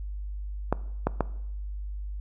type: clicks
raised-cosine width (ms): 1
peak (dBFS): -9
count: 3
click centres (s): 0.726 / 1.07 / 1.207
effects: noise-tail reverb RT60 0.8 s tail -19 dB re dry + added 50 Hz sine -32 dBFS peak until 2.2 s